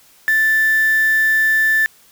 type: tone with quantisation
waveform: sine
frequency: 1760 Hz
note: A6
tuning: in tune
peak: -12 dBFS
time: 0.28-1.86 s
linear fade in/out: 0 ms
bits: 4
effects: white hiss -50 dBFS RMS until 2.11 s